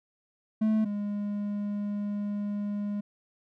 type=tone pair in turn; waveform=triangle; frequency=217.2 / 205.3 Hz; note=A3 / G#3; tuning=-22 / -20 cents; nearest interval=minor second; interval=98 cents; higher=first; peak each=-20 / -27 dBFS; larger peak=first; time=0.61-0.85 / 0.85-3.01 s; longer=second; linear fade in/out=10 ms; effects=none